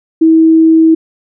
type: tone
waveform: sine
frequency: 322.7 Hz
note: E4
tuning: 37 cents flat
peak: -3 dBFS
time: 0.21-0.95 s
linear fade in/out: 10 ms
effects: none